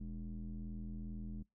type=tone with low-pass filter; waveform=square; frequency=41.2 Hz; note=E1; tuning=in tune; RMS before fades=-44 dBFS; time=0-1.43 s; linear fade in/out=10 ms; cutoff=230 Hz; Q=5.8; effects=noise-tail reverb RT60 0.2 s tail -24 dB re dry